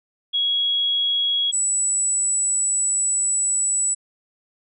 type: tone pair in turn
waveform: sine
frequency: 3322 / 7901 Hz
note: G#7 / B8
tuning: 0 / 0 cents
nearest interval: octave + minor third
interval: 1500 cents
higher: second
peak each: -18 dBFS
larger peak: neither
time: 0.33-1.52 / 1.52-3.95 s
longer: second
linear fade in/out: 20 ms
effects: none